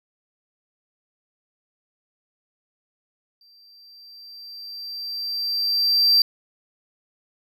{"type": "tone with exponential growth", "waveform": "triangle", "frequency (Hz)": 4699, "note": "D8", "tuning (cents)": 0, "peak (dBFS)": -11, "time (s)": [3.41, 6.22], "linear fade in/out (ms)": 2, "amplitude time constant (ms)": 610, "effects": []}